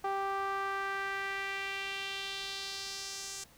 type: tone with band-pass filter sweep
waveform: sawtooth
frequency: 392 Hz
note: G4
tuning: in tune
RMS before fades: -37 dBFS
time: 0.04-3.44 s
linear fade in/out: 5 ms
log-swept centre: 880 to 6900 Hz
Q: 2.1
effects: pink hiss -60 dBFS RMS until 3.57 s